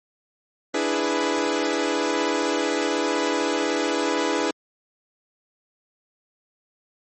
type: chord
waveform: sawtooth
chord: E dominant seventh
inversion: third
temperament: equal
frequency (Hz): 293.7 / 329.6 / 415.3 / 493.9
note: D4 / E4 / G#4 / B4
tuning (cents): 0 / 0 / 0 / 0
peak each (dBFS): -23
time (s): 0.74-4.51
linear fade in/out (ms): 5
effects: MP3 32 kbps